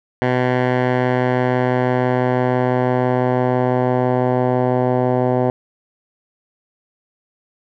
10% pulse tone with low-pass filter sweep, 126 Hz, B2, 35 cents sharp, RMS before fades -17 dBFS, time 0.22-5.5 s, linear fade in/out 0 ms, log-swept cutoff 1900 to 800 Hz, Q 1.2, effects none

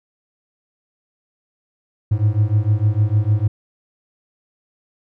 triangle beating tone pair, 102.5 / 109.1 Hz, G#2 / A2, -22 / -14 cents, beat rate 6.6 Hz, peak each -15 dBFS, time 2.11-3.48 s, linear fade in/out 10 ms, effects none

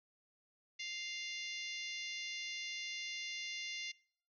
harmonic tone, 698.5 Hz, F5, in tune, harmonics 3 / 4 / 5 / 6 / 7 / 8 / 9, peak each -45 / -47 / -49 / -51 / -52 / -53 / -54 dBFS, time 0.79-3.92 s, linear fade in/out 10 ms, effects noise-tail reverb RT60 0.6 s tail -24 dB re dry

